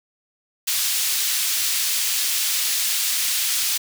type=high-pass noise; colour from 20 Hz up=pink; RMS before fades=-22 dBFS; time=0.67-3.78 s; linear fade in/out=10 ms; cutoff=3400 Hz; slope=12 dB/octave; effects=none